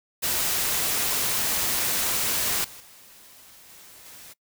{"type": "noise with level steps", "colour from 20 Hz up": "white", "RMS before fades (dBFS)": [-25, -44, -50, -48, -45], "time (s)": [0.22, 4.34], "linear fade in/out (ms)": 20, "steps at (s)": [2.64, 2.8, 3.69, 4.05], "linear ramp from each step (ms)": 5, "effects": ["noise-tail reverb RT60 0.1 s tail -21 dB re dry"]}